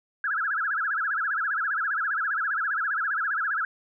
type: tone with vibrato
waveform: sine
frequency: 1480 Hz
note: F#6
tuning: in tune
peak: -24 dBFS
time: 0.24-3.65 s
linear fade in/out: 2 ms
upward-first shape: sine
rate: 15 Hz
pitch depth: 240 cents each way
effects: none